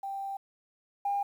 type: tone pair in turn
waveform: sine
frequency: 786 / 804.4 Hz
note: G5 / G5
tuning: +4 / +44 cents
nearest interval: unison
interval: 40 cents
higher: second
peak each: -33 / -26 dBFS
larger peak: second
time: 0.03-0.37 / 1.05-1.23 s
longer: first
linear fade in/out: 5 ms
effects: tanh soft clip ceiling -22 dBFS + 10-bit